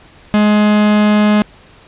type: tone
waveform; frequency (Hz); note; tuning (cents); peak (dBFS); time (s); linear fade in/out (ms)
45% pulse; 210; G#3; +19; -8; 0.34-1.42; 0
effects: pink hiss -43 dBFS RMS until 1.87 s + resampled to 8000 Hz